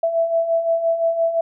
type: beating tone pair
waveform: sine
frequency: 659.3 / 665.1 Hz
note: E5 / E5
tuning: 0 / +15 cents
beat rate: 5.8 Hz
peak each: -24 / -17 dBFS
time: 0.03-1.41 s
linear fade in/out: 5 ms
effects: none